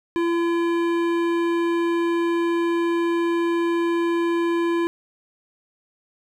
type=tone with hard clipping; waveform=triangle; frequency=339.3 Hz; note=F4; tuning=50 cents flat; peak=-21 dBFS; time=0.16-4.87 s; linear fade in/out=0 ms; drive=18 dB; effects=none